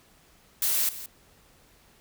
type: noise with echo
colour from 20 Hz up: blue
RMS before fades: -25 dBFS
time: 0.62-0.89 s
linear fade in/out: 2 ms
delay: 170 ms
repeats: 1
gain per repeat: -14 dB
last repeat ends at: 1.06 s
effects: pink hiss -59 dBFS RMS until 2 s